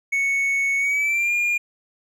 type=tone with pitch glide; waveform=triangle; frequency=2215 to 2415 Hz; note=C#7 to D7; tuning=-2 to +48 cents; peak=-17 dBFS; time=0.12-1.58 s; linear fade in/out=10 ms; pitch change=+150 cents; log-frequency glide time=0.78-1.33 s; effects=none